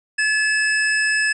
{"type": "tone pair together", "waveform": "square", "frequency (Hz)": [1716.4, 2621], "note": ["A6", "E7"], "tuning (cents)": [-43, -11], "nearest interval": "perfect fifth", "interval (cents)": 732, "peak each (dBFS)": [-18, -25], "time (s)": [0.18, 1.33], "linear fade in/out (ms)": 10, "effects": ["resampled to 22050 Hz"]}